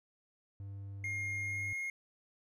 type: tone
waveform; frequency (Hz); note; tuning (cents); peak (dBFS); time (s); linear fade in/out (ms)
triangle; 99.1; G2; +19; -40; 0.6-1.73; 0
type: tone with pitch glide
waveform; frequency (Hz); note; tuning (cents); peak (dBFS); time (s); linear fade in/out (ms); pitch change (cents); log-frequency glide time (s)
triangle; 2132 to 2146; C7 to C7; +32 to +43; -34; 1.04-1.9; 2; +11; 1.41-1.65
effects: none